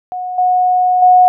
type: tone with level steps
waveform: sine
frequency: 730 Hz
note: F#5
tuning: 24 cents flat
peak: -19 / -9 / -4 dBFS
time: 0.12-1.28 s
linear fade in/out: 0 ms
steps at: 0.38 / 1.02 s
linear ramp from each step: 5 ms
effects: none